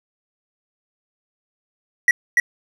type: tone with echo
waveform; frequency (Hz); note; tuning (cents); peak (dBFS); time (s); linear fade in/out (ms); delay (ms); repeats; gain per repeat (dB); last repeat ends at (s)
triangle; 1932; B6; -39; -8; 2.08-2.11; 2; 290; 1; -2; 2.4
effects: none